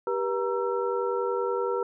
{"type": "tone cluster", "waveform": "sine", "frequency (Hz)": [392.5, 483.1, 937, 1340], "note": ["G4", "B4", "A#5", "E6"], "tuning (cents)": [2, -38, 9, 28], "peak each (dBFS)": [-29, -28, -33, -35], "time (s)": [0.07, 1.83], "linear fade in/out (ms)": 2, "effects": []}